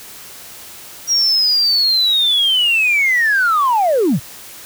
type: linear sweep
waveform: sine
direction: down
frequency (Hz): 5700 to 97.3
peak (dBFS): -10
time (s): 1.07-4.2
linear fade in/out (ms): 50
effects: tanh soft clip ceiling -8 dBFS + white hiss -36 dBFS RMS until 4.65 s